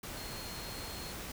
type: tone in noise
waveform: sine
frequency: 4251 Hz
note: C8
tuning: 27 cents sharp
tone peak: -48 dBFS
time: 0.17-1.12 s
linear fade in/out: 5 ms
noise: pink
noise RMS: -43 dBFS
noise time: 0.03-1.32 s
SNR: -8 dB
effects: none